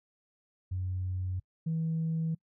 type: tone pair in turn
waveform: sine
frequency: 92.2 / 162.02 Hz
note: F#2 / E3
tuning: -6 / -30 cents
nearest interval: minor seventh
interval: 976 cents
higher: second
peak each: -30 / -27 dBFS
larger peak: second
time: 0.71-1.4 / 1.66-2.35 s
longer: neither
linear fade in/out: 10 ms
effects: noise-tail reverb RT60 0.1 s tail -26 dB re dry + tanh soft clip ceiling -25 dBFS